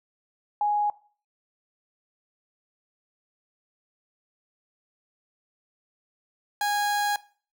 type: tone pair in turn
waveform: sine / 30% pulse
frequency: 830.6 / 823.9 Hz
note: G#5 / G#5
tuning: 0 / -14 cents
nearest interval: unison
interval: 14 cents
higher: first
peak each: -21 dBFS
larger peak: neither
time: 0.61-0.9 / 6.61-7.16 s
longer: second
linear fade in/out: 2 ms
effects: noise-tail reverb RT60 0.4 s tail -19 dB re dry